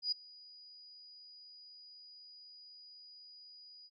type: tone with ADSR envelope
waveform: sine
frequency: 4912 Hz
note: D#8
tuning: 23 cents flat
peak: -29 dBFS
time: 0.02-3.9 s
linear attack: 99 ms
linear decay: 8 ms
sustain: -24 dB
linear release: 44 ms
effects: none